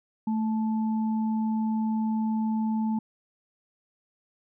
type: tone pair together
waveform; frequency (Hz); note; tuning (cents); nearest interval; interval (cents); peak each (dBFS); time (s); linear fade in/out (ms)
sine; 220 / 873; A3 / A5; 0 / -14; 2 octaves; 2386; -24 / -36; 0.27-2.99; 5
effects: none